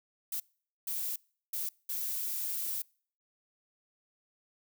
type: noise bursts at uneven times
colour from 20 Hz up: violet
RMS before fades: -35 dBFS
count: 4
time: 0.32-0.4 / 0.87-1.16 / 1.53-1.69 / 1.89-2.82 s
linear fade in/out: 5 ms
effects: noise-tail reverb RT60 0.5 s tail -26 dB re dry